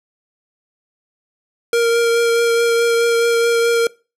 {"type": "tone with vibrato", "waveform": "square", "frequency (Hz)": 466.2, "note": "A#4", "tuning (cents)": 0, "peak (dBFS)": -13, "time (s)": [1.73, 3.87], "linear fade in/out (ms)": 2, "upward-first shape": "triangle", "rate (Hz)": 4.7, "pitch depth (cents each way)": 14, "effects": ["noise-tail reverb RT60 0.3 s tail -22 dB re dry", "low-pass 12000 Hz 12 dB/octave"]}